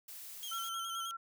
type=noise; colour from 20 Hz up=blue; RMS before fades=-48 dBFS; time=0.08-0.69 s; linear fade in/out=5 ms
type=tone with vibrato; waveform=sawtooth; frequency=3166 Hz; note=G7; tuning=17 cents sharp; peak=-38 dBFS; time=0.43-1.11 s; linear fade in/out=0 ms; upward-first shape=square; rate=9.6 Hz; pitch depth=46 cents each way
type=tone with tremolo; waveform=sine; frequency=1354 Hz; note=E6; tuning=46 cents sharp; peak=-37 dBFS; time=0.51-1.17 s; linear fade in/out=10 ms; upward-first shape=triangle; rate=4.7 Hz; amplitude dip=40%
effects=none